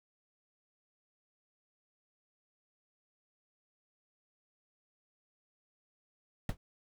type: noise with exponential decay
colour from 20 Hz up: brown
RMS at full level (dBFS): -28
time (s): 6.49-6.57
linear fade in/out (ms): 2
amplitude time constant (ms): 17
effects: none